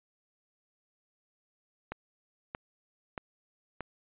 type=click train; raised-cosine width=0.5 ms; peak=-21 dBFS; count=4; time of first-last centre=1.92-3.807 s; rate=1.59 Hz; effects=resampled to 8000 Hz